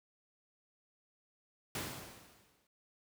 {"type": "noise with exponential decay", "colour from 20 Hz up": "pink", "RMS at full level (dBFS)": -37, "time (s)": [1.75, 2.67], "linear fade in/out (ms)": 2, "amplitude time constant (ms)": 200, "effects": ["high-pass 80 Hz 12 dB/octave"]}